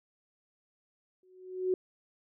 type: tone with exponential growth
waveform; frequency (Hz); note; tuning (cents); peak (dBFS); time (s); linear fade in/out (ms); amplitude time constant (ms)
sine; 370; F#4; 0; -23; 1.23-1.74; 2; 110
effects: none